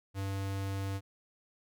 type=tone; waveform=square; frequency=97.7 Hz; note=G2; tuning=5 cents flat; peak=-34 dBFS; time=0.14-1.01 s; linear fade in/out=50 ms; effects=none